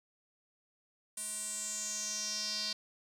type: tone with band-pass filter sweep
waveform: square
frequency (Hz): 212.2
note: G#3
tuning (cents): +38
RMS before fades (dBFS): -38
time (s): 1.17-2.73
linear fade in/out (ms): 5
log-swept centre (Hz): 9300 to 4600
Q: 5.6
effects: none